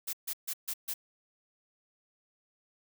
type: noise bursts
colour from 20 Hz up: blue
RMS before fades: -35 dBFS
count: 5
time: 0.07-0.94 s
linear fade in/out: 10 ms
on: 62 ms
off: 140 ms
effects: none